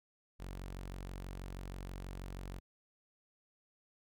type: tone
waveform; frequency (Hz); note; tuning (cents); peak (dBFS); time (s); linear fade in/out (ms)
sawtooth; 46.23; F#1; -1; -39; 0.39-2.6; 20
effects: none